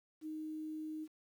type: tone with quantisation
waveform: sine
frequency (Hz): 311.1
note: D#4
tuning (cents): 0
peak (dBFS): -40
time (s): 0.21-1.08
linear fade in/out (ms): 50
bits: 11
effects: none